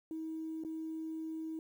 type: tone with dropouts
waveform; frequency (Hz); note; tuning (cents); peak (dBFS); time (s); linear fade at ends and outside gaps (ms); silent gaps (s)
sine; 319.6; D#4; +47; -37; 0.11-1.59; 1; 0.637-0.648
effects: tanh soft clip ceiling -33 dBFS + 11-bit